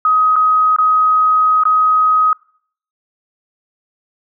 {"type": "tone with dropouts", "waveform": "sine", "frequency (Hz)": 1260, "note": "D#6", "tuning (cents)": 21, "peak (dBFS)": -9, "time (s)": [0.05, 2.33], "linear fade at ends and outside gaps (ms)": 2, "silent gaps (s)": [[0.358, 0.363], [0.763, 0.785], [1.636, 1.653]], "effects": ["noise-tail reverb RT60 0.6 s tail -26 dB re dry"]}